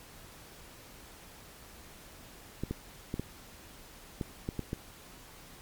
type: clicks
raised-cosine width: 3 ms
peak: -20 dBFS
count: 8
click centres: 2.636 / 2.71 / 3.141 / 3.196 / 4.212 / 4.489 / 4.593 / 4.731 s
effects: pink hiss -52 dBFS RMS until 5.61 s + MP3 96 kbps